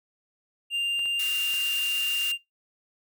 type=tone; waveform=triangle; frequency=2794 Hz; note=F7; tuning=in tune; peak=-23 dBFS; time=0.7-2.38 s; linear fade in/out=50 ms
type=clicks; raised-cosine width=0.3 ms; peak=-29 dBFS; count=3; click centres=0.993 / 1.057 / 1.537 s
type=high-pass noise; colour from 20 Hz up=white; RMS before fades=-36 dBFS; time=1.19-2.32 s; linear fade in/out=5 ms; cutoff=1300 Hz; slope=24 dB/octave
effects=noise-tail reverb RT60 0.2 s tail -23 dB re dry